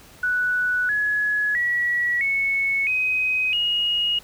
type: tone with pitch steps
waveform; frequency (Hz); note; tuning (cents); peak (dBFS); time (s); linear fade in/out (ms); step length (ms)
sine; 1480 / 1690.3 / 1930.4 / 2205 / 2518 / 2876; F#6 / G#6 / B6 / C#7 / D#7 / F#7; 0 / +30 / -40 / -10 / +20 / -50; -19; 0.23-4.19; 5; 660
effects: pink hiss -48 dBFS RMS until 4.23 s